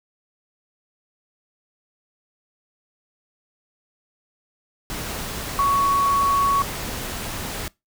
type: tone in noise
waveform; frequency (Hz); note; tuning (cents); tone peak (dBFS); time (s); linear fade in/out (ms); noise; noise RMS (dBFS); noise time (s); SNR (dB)
sine; 1116; C#6; +11; -16; 5.59-6.62; 0; pink; -30; 4.9-7.68; +11
effects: noise-tail reverb RT60 0.2 s tail -22 dB re dry